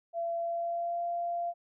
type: tone with pitch glide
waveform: sine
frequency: 677 to 690.4 Hz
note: E5 to F5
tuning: +46 to -20 cents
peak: -30 dBFS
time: 0.13-1.54 s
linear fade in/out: 50 ms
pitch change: +34 cents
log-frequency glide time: 0.37-1.04 s
effects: none